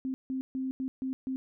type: tone bursts at uneven times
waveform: sine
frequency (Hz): 262.1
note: C4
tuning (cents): +3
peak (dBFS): -30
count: 6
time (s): 0.05-0.14 / 0.3-0.41 / 0.55-0.71 / 0.8-0.88 / 1.02-1.13 / 1.27-1.36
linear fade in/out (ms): 0
effects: none